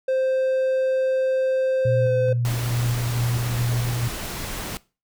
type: tone with pitch glide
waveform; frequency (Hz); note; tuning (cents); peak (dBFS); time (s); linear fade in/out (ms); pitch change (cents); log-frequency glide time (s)
triangle; 523.3 to 513.1; C5 to C5; 0 to -34; -17; 0.08-2.33; 5; -34; 1.97-2.11
type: tone with tremolo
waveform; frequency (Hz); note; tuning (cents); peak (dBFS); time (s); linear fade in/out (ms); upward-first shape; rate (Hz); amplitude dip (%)
sine; 120; B2; -49; -20; 1.85-4.08; 5; square; 2.3; 30
type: noise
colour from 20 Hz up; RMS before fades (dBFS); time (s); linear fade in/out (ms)
pink; -31; 2.45-4.77; 0
effects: noise-tail reverb RT60 0.3 s tail -20 dB re dry